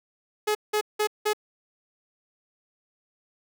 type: tone bursts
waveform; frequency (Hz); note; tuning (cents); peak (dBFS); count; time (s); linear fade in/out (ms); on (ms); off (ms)
sawtooth; 423.4; G#4; +33; -18; 4; 0.47-1.334; 10; 81; 180
effects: none